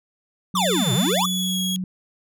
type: tone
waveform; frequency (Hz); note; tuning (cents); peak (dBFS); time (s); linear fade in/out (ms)
sine; 184.4; F#3; -6; -24; 0.54-1.84; 2
type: exponential two-way sweep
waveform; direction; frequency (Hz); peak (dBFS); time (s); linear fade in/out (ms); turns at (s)
square; down then up; 1244.5 to 113.4 to 1244.5; -21; 0.55-1.26; 5; 0.93
type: tone with pitch glide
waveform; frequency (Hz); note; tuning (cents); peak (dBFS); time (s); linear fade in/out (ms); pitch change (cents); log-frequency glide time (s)
sawtooth; 3534 to 3316; A7 to G#7; +7 to -3; -21; 0.57-1.76; 0; -110; 0.94-1.59
effects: none